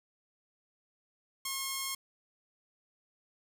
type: tone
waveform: 5% pulse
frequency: 1078 Hz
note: C#6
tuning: 49 cents flat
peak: -22 dBFS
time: 1.45-1.95 s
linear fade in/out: 5 ms
effects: 9-bit